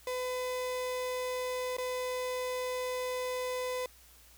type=tone with dropouts; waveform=35% pulse; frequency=504 Hz; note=B4; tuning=35 cents sharp; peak=-31 dBFS; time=0.07-3.86 s; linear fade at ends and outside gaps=2 ms; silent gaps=1.768-1.783 s; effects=added 60 Hz sine -61 dBFS peak until 4.37 s + white hiss -59 dBFS RMS until 4.37 s